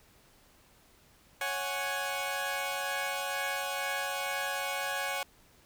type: chord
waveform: 15% pulse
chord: C# suspended fourth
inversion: none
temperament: equal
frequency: 554.4 / 740 / 830.6 Hz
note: C#5 / F#5 / G#5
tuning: 0 / 0 / 0 cents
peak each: -30 dBFS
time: 1.41-5.23 s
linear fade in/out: 2 ms
effects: pink hiss -62 dBFS RMS until 5.65 s